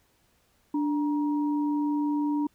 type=tone pair together; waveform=sine; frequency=293.7 / 944.9 Hz; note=D4 / A#5; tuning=0 / +23 cents; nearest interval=octave + minor sixth; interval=2023 cents; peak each=-24 / -35 dBFS; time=0.74-2.47 s; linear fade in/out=5 ms; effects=pink hiss -67 dBFS RMS until 2.54 s